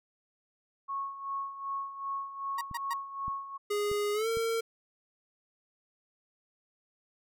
sine tone with tremolo, 1100 Hz, C#6, 14 cents flat, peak -31 dBFS, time 0.88-3.58 s, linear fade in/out 20 ms, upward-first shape sine, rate 2.6 Hz, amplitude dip 70%
30% pulse tone bursts, 947 Hz, A#5, 27 cents sharp, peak -30 dBFS, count 3, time 2.58-2.936 s, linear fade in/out 5 ms, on 32 ms, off 130 ms
clicks, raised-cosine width 5 ms, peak -31 dBFS, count 4, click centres 2.713 / 3.281 / 3.915 / 4.371 s
square tone with pitch glide, 413.1 to 455.7 Hz, G#4 to A#4, -9 to -39 cents, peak -29 dBFS, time 3.7-4.61 s, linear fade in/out 10 ms, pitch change +170 cents, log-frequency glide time 4.13-4.28 s
effects none

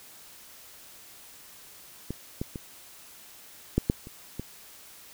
clicks, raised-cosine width 3 ms, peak -19 / -17 / -22 / -9 / -9 / -29 / -20 dBFS, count 7, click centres 2.106 / 2.415 / 2.558 / 3.78 / 3.899 / 4.071 / 4.396 s, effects white hiss -50 dBFS RMS until 5.13 s

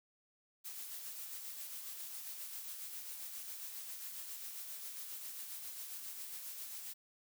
blue noise with tremolo, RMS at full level -45 dBFS, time 0.64-6.94 s, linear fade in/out 20 ms, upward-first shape sine, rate 7.4 Hz, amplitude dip 35%, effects none

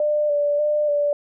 sine tone with vibrato, 590 Hz, D5, 8 cents sharp, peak -17 dBFS, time 0-1.13 s, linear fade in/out 2 ms, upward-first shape square, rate 1.7 Hz, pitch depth 23 cents each way, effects none

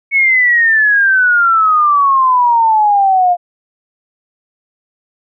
sine exponential sweep, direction down, 2223 to 698.5 Hz, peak -7 dBFS, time 0.11-3.37 s, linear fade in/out 50 ms, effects none

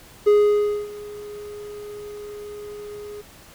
triangle tone with ADSR envelope, 415.3 Hz, G#4, in tune, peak -9 dBFS, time 0.26-3.22 s, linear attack 16 ms, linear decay 600 ms, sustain -22 dB, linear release 17 ms, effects pink hiss -47 dBFS RMS until 3.54 s

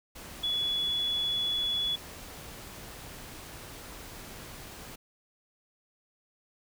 sine tone in noise, 3402 Hz, G#7, 41 cents sharp, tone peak -27 dBFS, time 0.43-1.96 s, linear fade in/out 10 ms, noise pink, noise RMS -45 dBFS, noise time 0.15-4.96 s, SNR +15 dB, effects none

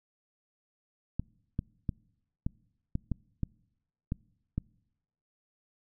clicks, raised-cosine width 5 ms, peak -18 dBFS, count 9, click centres 1.196 / 1.591 / 1.892 / 2.465 / 2.954 / 3.117 / 3.433 / 4.121 / 4.58 s, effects noise-tail reverb RT60 0.9 s tail -26 dB re dry

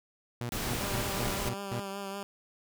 sawtooth tone bursts, 120 Hz, B2, 49 cents flat, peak -29 dBFS, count 6, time 0.41-1.796 s, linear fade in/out 0 ms, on 81 ms, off 180 ms
pink noise, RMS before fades -34 dBFS, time 0.52-1.49 s, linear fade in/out 2 ms
10% pulse tone with vibrato, 197.5 Hz, G3, 13 cents sharp, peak -28 dBFS, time 0.81-2.23 s, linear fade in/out 0 ms, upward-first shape triangle, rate 5.3 Hz, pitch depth 33 cents each way
effects none

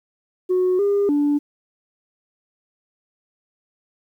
sine tone with pitch steps, 366.7 / 403.5 / 290.8 Hz, F#4 / G#4 / D4, -15 / -50 / -17 cents, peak -14 dBFS, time 0.49-1.39 s, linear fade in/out 20 ms, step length 300 ms, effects tanh soft clip ceiling -13 dBFS + 9-bit

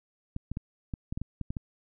clicks, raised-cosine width 5 ms, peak -21 dBFS, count 10, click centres 0.364 / 0.516 / 0.571 / 0.938 / 1.125 / 1.175 / 1.216 / 1.413 / 1.505 / 1.568 s, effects none

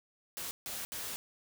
white noise bursts at uneven times, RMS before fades -40 dBFS, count 3, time 0.37-0.51 / 0.66-0.85 / 0.92-1.16 s, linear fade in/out 0 ms, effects none

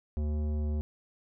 triangle tone with tanh clipping, 75.2 Hz, D2, 42 cents sharp, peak -30 dBFS, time 0.17-0.81 s, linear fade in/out 0 ms, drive 18 dB, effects none

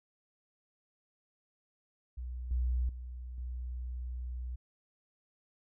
sine tone with level steps, 61.74 Hz, B1, in tune, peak -37 / -28 / -40 / -36 dBFS, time 2.17-4.56 s, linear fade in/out 10 ms, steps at 2.51 / 2.89 / 3.38 s, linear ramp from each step 2 ms, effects none

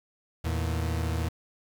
40% pulse tone pair together, 81 / 114.49 Hz, E2 / A#2, -30 / -31 cents, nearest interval tritone, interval 599 cents, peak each -27 / -32 dBFS, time 0.44-1.29 s, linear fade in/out 10 ms, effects 9-bit

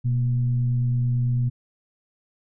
sine tone with frequency modulation, 123.47 Hz, B2, in tune, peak -19 dBFS, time 0.04-1.5 s, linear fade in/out 20 ms, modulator 109 Hz, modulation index 0.32, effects none

